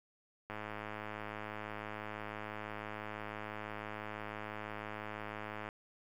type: click train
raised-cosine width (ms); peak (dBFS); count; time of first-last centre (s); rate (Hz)
0.5; -27; 551; 0.5-5.689; 106
effects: 10-bit